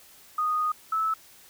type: tone pair in turn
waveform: sine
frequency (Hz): 1239 / 1305.4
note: D#6 / E6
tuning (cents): -8 / -17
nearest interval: minor second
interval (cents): 91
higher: second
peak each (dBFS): -23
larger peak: neither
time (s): 0.38-0.72 / 0.92-1.14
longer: first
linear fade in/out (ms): 5
effects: white hiss -53 dBFS RMS until 1.49 s